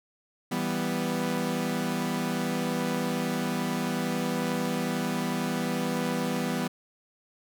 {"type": "chord", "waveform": "sawtooth", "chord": "E minor", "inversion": "none", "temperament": "equal", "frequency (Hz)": [164.81, 196, 246.9], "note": ["E3", "G3", "B3"], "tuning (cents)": [0, 0, 0], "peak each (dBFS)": [-29, -28, -26], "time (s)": [0.51, 6.68], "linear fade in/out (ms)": 10, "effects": []}